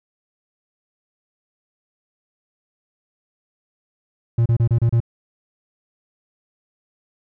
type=tone bursts; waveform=triangle; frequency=116.54 Hz; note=A#2; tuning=in tune; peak=-11 dBFS; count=6; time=4.38-5.003 s; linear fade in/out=5 ms; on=78 ms; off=31 ms; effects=none